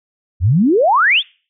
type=exponential sweep; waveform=sine; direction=up; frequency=77.78 to 3700 Hz; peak=-9 dBFS; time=0.4-1.23 s; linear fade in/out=50 ms; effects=noise-tail reverb RT60 0.4 s tail -25 dB re dry